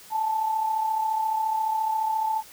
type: tone pair together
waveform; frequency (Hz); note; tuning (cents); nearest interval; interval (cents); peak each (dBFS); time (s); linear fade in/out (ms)
sine; 845.6 / 880; G#5 / A5; +31 / 0; minor second; 69; -32 / -23; 0.1-2.43; 50
effects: white hiss -48 dBFS RMS until 2.52 s